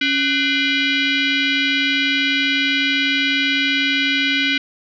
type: tone with frequency modulation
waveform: sine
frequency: 277.2 Hz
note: C#4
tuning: in tune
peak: -15 dBFS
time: 0.01-4.58 s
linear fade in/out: 5 ms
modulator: 892 Hz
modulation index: 3.8
effects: none